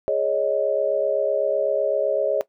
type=chord; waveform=sine; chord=Ab suspended fourth; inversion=none; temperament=equal; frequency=415.3 / 554.4 / 622.3 Hz; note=Ab4 / Db5 / Eb5; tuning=0 / 0 / 0 cents; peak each=-26 / -21 / -23 dBFS; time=0.08-2.41 s; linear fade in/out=0 ms; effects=noise-tail reverb RT60 0.1 s tail -17 dB re dry